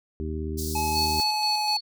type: harmonic tone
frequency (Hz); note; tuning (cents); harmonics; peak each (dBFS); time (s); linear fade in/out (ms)
78.1; D#2; +7; 1 / 2 / 3 / 4 / 5; -30 / -39 / -36 / -37 / -35; 0.2-1.2; 0
type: high-pass noise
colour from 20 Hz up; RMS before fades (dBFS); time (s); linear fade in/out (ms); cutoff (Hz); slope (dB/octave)
pink; -35; 0.57-1.24; 20; 4300; 48
type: tone with pitch glide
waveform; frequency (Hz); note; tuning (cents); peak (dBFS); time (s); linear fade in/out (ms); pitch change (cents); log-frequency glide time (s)
square; 853 to 846.1; G#5 to G#5; +46 to +32; -26; 0.75-1.77; 5; -14; 1.3-1.66
type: tone with tremolo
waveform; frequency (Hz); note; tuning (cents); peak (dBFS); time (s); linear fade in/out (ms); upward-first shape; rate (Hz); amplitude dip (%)
sine; 4413; C#8; -9; -23; 0.93-1.81; 50; square; 4; 50
effects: none